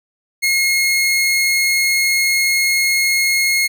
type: tone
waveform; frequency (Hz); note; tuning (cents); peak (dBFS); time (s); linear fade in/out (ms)
sawtooth; 2157; C#7; -48; -10; 0.42-3.68; 20
effects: none